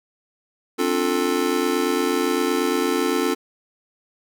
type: chord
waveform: square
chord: D minor seventh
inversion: third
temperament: just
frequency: 264.3 / 293.7 / 352.4 / 440.5 Hz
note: C4 / D4 / F4 / A4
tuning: +18 / 0 / +16 / +2 cents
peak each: -26 / -27 / -25 / -25 dBFS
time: 0.78-3.35 s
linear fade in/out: 20 ms
effects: none